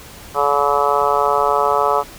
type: harmonic tone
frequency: 143.3 Hz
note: D3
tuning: 42 cents flat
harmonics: 3 / 4 / 5 / 6 / 7 / 8 / 9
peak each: -21 / -21 / -21 / -21 / -21 / -21 / -21 dBFS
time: 0.34-2.04 s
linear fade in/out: 50 ms
effects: pink hiss -38 dBFS RMS until 2.18 s